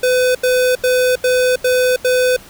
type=tone bursts; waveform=square; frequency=504 Hz; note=B4; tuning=35 cents sharp; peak=-12 dBFS; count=6; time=0.03-2.365 s; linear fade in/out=5 ms; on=320 ms; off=83 ms; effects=pink hiss -40 dBFS RMS until 2.49 s